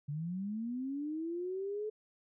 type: linear sweep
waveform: sine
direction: up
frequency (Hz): 140 to 433.5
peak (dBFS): -35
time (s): 0.08-1.9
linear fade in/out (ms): 10
effects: none